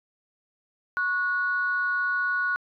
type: tone pair together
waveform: sine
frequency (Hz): 1108.7 / 1462.3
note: C#6 / F#6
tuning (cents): 0 / -21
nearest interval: perfect fourth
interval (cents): 479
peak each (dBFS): -30 / -23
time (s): 0.97-2.56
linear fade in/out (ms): 0
effects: tanh soft clip ceiling -16 dBFS